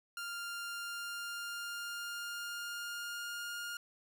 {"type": "tone with pitch glide", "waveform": "sawtooth", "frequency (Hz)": [1396.9, 1416.4], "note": ["F6", "F6"], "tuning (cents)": [0, 24], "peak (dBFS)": -36, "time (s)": [0.17, 3.77], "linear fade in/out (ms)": 2, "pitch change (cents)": 24, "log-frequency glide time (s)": [0.66, 3.54], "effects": []}